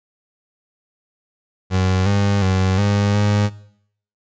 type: tone with pitch steps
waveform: 30% pulse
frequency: 93.4 / 100.6 / 94.2 / 101.8 / 103.3 Hz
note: F#2 / G2 / F#2 / G#2 / G#2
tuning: +17 / +45 / +32 / -34 / -9 cents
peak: -12 dBFS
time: 1.7-3.5 s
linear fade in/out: 50 ms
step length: 360 ms
effects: noise-tail reverb RT60 0.7 s tail -20 dB re dry + resampled to 16000 Hz